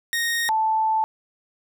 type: tone pair in turn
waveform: sawtooth / sine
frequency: 1861 / 878.3 Hz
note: A#6 / A5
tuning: -3 / -3 cents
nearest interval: octave + minor second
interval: 1300 cents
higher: first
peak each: -18 dBFS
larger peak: neither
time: 0.13-0.49 / 0.49-1.04 s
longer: second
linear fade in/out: 0 ms
effects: none